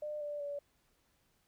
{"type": "tone with pitch steps", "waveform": "sine", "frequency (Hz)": [600, 587, 574.2], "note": ["D5", "D5", "D5"], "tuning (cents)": [37, -1, -39], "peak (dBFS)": -37, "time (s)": [0.02, 0.59], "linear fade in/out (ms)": 5, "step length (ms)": 190, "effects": ["pink hiss -74 dBFS RMS until 1.47 s"]}